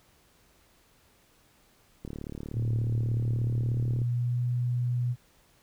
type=click train; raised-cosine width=3 ms; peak=-25 dBFS; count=73; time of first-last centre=2.05-4.017 s; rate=36.6 Hz
type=tone with pitch glide; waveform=sine; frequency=114.2 to 122.4 Hz; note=A#2 to B2; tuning=-35 to -15 cents; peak=-25 dBFS; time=2.53-5.16 s; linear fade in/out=50 ms; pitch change=+120 cents; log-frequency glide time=2.85-4.43 s
effects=pink hiss -63 dBFS RMS until 5.62 s